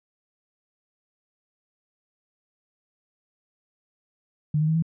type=tone with pitch steps; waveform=sine; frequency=150.9 / 155.05 / 159.32 / 163.7 Hz; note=D3 / D#3 / D#3 / E3; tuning=+47 / -6 / +41 / -12 cents; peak=-19 dBFS; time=4.54-4.824 s; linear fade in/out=5 ms; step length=71 ms; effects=none